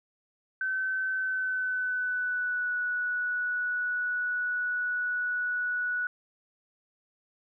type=tone with pitch glide; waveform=sine; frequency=1531 to 1472 Hz; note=G6 to F#6; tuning=-41 to -9 cents; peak=-27 dBFS; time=0.61-6.07 s; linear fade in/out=2 ms; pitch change=-68 cents; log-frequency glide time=1.14-2.74 s; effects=none